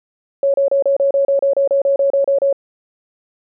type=tone bursts; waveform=sine; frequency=554.4 Hz; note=C#5; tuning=in tune; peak=-11 dBFS; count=15; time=0.43-2.528 s; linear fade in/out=2 ms; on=110 ms; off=32 ms; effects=none